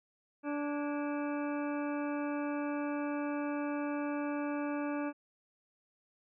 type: harmonic tone with a mistuned harmonic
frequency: 291.2 Hz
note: D4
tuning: 15 cents flat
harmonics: 1 / 2 / 3 / 4 / 5 / 6 / 8 / 9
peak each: -34 / -40 / -44 / -46 / -48 / -50 / -52 / -53 dBFS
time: 0.43-5.13 s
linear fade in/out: 50 ms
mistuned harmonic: 6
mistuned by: -97 cents
effects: none